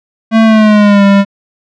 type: tone with pitch glide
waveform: square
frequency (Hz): 223.2 to 198.85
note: A3 to G3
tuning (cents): +25 to +25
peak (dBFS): -4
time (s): 0.31-1.25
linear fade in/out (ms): 50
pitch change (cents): -200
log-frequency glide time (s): 0.44-1.04
effects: low-pass 3000 Hz 12 dB/octave